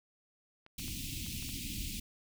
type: clicks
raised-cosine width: 0.3 ms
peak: -38 dBFS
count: 6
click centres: 0.664 / 0.796 / 0.881 / 1.264 / 1.426 / 1.491 s
type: band-stop noise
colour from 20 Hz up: pink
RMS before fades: -40 dBFS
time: 0.78-2 s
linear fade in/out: 5 ms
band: 300 to 2400 Hz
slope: 48 dB/octave
effects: none